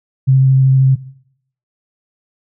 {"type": "tone with vibrato", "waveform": "sine", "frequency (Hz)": 132.8, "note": "C3", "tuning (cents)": 26, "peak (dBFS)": -6, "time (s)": [0.27, 0.96], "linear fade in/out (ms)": 20, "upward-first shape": "triangle", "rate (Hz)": 13, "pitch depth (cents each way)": 13, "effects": ["noise-tail reverb RT60 0.7 s tail -18 dB re dry"]}